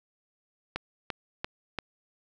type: click train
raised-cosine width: 0.3 ms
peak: -15 dBFS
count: 4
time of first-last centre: 0.76-1.787 s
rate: 2.92 Hz
effects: none